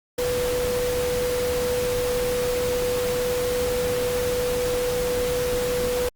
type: tone in noise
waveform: sine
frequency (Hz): 493.9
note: B4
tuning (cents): 0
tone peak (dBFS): -22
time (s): 0.18-6.09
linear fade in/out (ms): 5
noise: pink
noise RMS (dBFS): -30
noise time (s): 0.18-6.09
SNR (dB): +5
effects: Opus 48 kbps